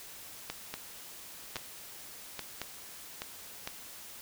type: two click trains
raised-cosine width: 0.2 ms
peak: -19 / -18 dBFS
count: 4 / 4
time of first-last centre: 0.74-3.219 / 0.5-3.675 s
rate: 1.21 / 0.945 Hz
effects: white hiss -48 dBFS RMS until 4.21 s